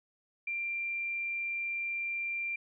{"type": "tone", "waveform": "sine", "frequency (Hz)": 2372, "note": "D7", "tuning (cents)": 17, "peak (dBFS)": -32, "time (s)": [0.47, 2.56], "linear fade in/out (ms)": 5, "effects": []}